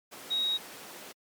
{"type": "tone in noise", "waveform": "sine", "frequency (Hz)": 3792, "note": "A#7", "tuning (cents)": 29, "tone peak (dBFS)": -26, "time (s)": [0.3, 0.58], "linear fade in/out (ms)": 20, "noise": "pink", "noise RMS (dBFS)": -44, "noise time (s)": [0.11, 1.13], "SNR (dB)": 15, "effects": ["high-pass 300 Hz 12 dB/octave", "MP3 96 kbps"]}